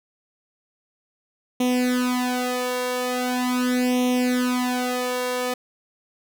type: tone with flanger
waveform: sawtooth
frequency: 249.8 Hz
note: B3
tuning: 20 cents sharp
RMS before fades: -23 dBFS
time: 1.6-5.54 s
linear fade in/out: 5 ms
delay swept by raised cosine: 0.32 to 1.82 ms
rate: 0.41 Hz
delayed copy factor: +0.95
effects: none